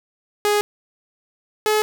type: tone pair in turn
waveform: sawtooth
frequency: 415.3 / 427.2 Hz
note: G#4 / G#4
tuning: 0 / +49 cents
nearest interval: unison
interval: 49 cents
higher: second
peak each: -12 dBFS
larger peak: neither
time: 0.45-0.61 / 1.66-1.82 s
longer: neither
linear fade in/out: 0 ms
effects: none